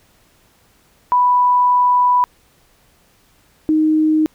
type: tone pair in turn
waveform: sine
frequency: 987.8 / 311.1 Hz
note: B5 / D#4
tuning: 0 / 0 cents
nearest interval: octave + minor sixth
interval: 2000 cents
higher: first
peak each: -10 / -11 dBFS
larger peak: first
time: 1.12-2.24 / 3.69-4.26 s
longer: first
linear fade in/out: 0 ms
effects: pink hiss -55 dBFS RMS until 4.34 s